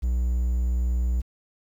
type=tone; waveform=triangle; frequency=60.9 Hz; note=B1; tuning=24 cents flat; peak=-19 dBFS; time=0.02-1.22 s; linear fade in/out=20 ms; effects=9-bit